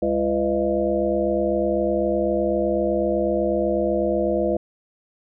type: harmonic tone with a mistuned harmonic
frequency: 68 Hz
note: C#2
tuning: 33 cents flat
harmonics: 1 / 3 / 5 / 7 / 9 / 10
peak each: -33 / -27 / -24 / -24 / -24 / -30 dBFS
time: 0.02-4.57 s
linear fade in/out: 5 ms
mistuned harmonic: 7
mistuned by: +86 cents
effects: none